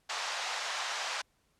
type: band-pass noise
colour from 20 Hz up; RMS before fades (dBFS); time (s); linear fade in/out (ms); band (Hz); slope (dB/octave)
pink; -36; 0.09-1.22; 10; 720 to 6600; 24
effects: pink hiss -73 dBFS RMS until 1.59 s + low-pass 12000 Hz 12 dB/octave